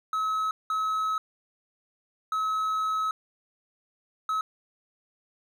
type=tone bursts at uneven times; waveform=triangle; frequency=1286 Hz; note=E6; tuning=43 cents flat; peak=-23 dBFS; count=4; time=0.13-0.51 / 0.7-1.18 / 2.32-3.11 / 4.29-4.41 s; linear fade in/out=2 ms; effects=none